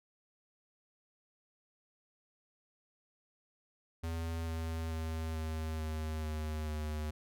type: tone with pitch steps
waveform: square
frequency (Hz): 82.41 / 81.37 / 80.34 / 79.33 / 78.33 / 77.34 / 76.36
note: E2 / E2 / E2 / D#2 / D#2 / D#2 / D#2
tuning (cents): 0 / -22 / -44 / +34 / +12 / -10 / -32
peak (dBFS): -36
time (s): 4.03-7.11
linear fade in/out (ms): 10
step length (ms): 440
effects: none